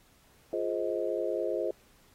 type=chord; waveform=sine; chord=F minor seventh; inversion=none; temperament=just; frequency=349.2 / 419.1 / 523.8 / 628.6 Hz; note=F4 / Ab4 / C5 / Eb5; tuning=0 / +16 / +2 / +18 cents; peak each=-34 dBFS; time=0.53-1.71 s; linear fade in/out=2 ms; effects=pink hiss -63 dBFS RMS until 2.14 s + AAC 48 kbps